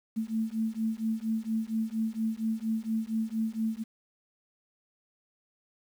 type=beating tone pair; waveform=sine; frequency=220 / 224.3 Hz; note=A3 / A3; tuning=0 / +34 cents; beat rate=4.3 Hz; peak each=-31 dBFS; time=0.16-3.84 s; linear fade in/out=20 ms; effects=9-bit